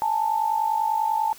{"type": "tone pair together", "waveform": "sine", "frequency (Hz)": [843, 893.1], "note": ["G#5", "A5"], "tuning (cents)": [26, 26], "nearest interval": "minor second", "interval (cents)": 100, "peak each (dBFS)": [-25, -22], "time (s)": [0.02, 1.33], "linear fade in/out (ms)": 0, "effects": ["white hiss -47 dBFS RMS until 1.38 s"]}